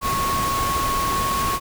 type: tone in noise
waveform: sine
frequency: 1100 Hz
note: C#6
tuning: 14 cents flat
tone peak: -21 dBFS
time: 0.01-1.6 s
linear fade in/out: 50 ms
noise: pink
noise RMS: -26 dBFS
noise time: 0.01-1.6 s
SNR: +2 dB
effects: none